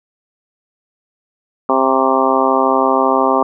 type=harmonic tone with a mistuned harmonic; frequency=132.7 Hz; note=C3; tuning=25 cents sharp; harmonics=2 / 3 / 4 / 5 / 6 / 7 / 8 / 9; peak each=-19 / -19 / -19 / -19 / -19 / -19 / -19 / -19 dBFS; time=1.69-3.43 s; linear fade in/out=2 ms; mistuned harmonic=9; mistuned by=-39 cents; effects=none